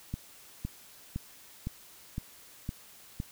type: click train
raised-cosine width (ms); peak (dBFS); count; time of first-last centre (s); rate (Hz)
5; -21; 7; 0.14-3.201; 1.96
effects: white hiss -54 dBFS RMS until 3.31 s